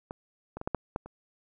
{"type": "clicks", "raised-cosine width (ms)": 1, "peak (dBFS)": [-23, -24, -23, -16, -13, -16, -30], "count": 7, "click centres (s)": [0.109, 0.57, 0.614, 0.675, 0.747, 0.961, 1.06], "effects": []}